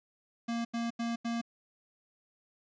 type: tone bursts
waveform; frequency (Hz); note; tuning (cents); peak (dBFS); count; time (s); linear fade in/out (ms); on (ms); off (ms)
square; 233.1; A#3; 0; -32; 4; 0.48-1.415; 10; 170; 85
effects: resampled to 16000 Hz + 11-bit